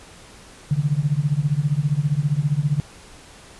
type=tone with tremolo; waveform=sine; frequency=146.2 Hz; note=D3; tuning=7 cents flat; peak=-13 dBFS; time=0.71-2.8 s; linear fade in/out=0 ms; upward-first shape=triangle; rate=15 Hz; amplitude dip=100%; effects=pink hiss -45 dBFS RMS until 3.59 s + resampled to 24000 Hz